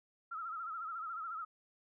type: tone with vibrato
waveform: sine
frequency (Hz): 1318.5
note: E6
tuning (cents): 0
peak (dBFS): -39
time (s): 0.31-1.45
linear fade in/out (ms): 10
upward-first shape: sine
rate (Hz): 14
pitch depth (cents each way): 88
effects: none